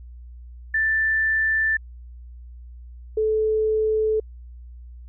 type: tone pair in turn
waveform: sine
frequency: 1768 / 434.7 Hz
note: A6 / A4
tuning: +8 / -21 cents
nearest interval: 2 octaves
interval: 2429 cents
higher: first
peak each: -18 / -18 dBFS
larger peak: neither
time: 0.74-1.77 / 3.17-4.2 s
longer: neither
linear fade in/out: 5 ms
effects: added 60 Hz sine -38 dBFS peak until 5.08 s